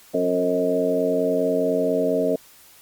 harmonic tone with a mistuned harmonic, 90 Hz, F#2, 47 cents flat, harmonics 2 / 3 / 4 / 5 / 6 / 7, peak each -32 / -25 / -35 / -23 / -27 / -23 dBFS, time 0.14-2.36 s, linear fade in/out 5 ms, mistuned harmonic 6, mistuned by -18 cents, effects white hiss -50 dBFS RMS until 2.81 s + Opus 48 kbps

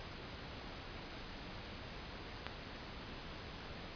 click, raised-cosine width 0.3 ms, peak -23 dBFS, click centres 2.466 s, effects pink hiss -48 dBFS RMS until 3.95 s + resampled to 11025 Hz

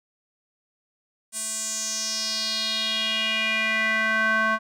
square tone with band-pass filter sweep, 220 Hz, A3, in tune, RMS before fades -25 dBFS, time 1.32-4.59 s, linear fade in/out 50 ms, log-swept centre 8800 to 1300 Hz, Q 4, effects none

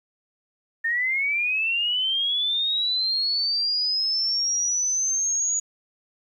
sine linear sweep, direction up, 1807 to 6800 Hz, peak -21 dBFS, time 0.84-5.6 s, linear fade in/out 10 ms, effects 10-bit

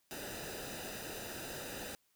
pink noise with comb filter, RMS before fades -44 dBFS, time 0.11-1.95 s, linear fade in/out 0 ms, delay 0.91 ms, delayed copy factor -0.7, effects white hiss -75 dBFS RMS until 2.15 s

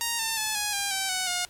5% pulse tone with pitch steps, 932.3 / 897.9 / 864.9 / 833 / 802.3 / 772.7 / 744.3 / 716.8 Hz, A#5 / A5 / A5 / G#5 / G5 / G5 / F#5 / F5, 0 / +35 / -30 / +5 / +40 / -25 / +10 / +45 cents, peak -14 dBFS, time 0.01-1.45 s, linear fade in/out 0 ms, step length 180 ms, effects pink hiss -54 dBFS RMS until 1.49 s + MP3 96 kbps

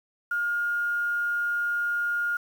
sine tone with quantisation, 1420 Hz, F6, 28 cents sharp, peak -24 dBFS, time 0.31-2.37 s, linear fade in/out 5 ms, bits 8, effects none

